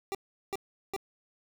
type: tone bursts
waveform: 25% pulse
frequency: 392.2 Hz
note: G4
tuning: 1 cent sharp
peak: -28 dBFS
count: 3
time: 0.12-0.964 s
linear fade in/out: 0 ms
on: 28 ms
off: 380 ms
effects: none